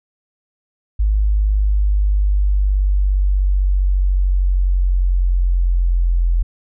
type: linear sweep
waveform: sine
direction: down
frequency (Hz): 51.91 to 42.84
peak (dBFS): -12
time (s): 0.99-6.43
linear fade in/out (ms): 10
effects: none